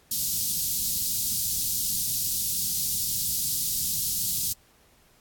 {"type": "band-stop noise", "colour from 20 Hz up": "white", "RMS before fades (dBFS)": -27, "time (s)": [0.11, 4.53], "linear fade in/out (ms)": 5, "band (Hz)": [200, 4200], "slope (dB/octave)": 24, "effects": ["pink hiss -60 dBFS RMS until 5.2 s", "AAC 64 kbps"]}